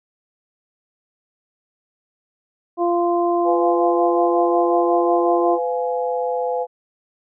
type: harmonic tone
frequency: 346.5 Hz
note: F4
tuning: 14 cents flat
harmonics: 1 / 2 / 3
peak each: -18 / -20 / -25 dBFS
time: 2.77-5.59 s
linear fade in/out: 50 ms
type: chord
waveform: sine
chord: F diminished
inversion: second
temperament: just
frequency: 502.9 / 698.5 / 838.1 Hz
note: Cb5 / F5 / Ab5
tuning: +31 / 0 / +16 cents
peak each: -21 / -26 / -26 dBFS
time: 3.44-6.67 s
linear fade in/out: 50 ms
effects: none